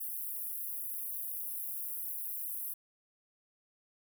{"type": "high-pass noise", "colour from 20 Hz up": "pink", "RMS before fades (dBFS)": -39, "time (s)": [0, 2.74], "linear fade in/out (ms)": 10, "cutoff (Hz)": 11000, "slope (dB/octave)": 48, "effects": []}